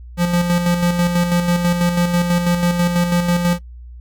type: tone with tremolo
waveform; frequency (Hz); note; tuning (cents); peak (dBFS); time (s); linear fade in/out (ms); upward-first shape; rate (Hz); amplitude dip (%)
square; 174.61; F3; 0; -13; 0.17-3.59; 50; square; 6.1; 45
effects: noise-tail reverb RT60 0.1 s tail -19 dB re dry + added 60 Hz sine -33 dBFS peak until 4 s